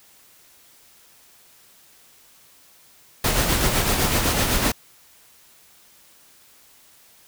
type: noise with tremolo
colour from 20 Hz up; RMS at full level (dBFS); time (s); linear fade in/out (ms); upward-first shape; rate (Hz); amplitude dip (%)
pink; -19; 3.24-4.72; 5; sine; 7.9; 40
effects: white hiss -53 dBFS RMS until 7.27 s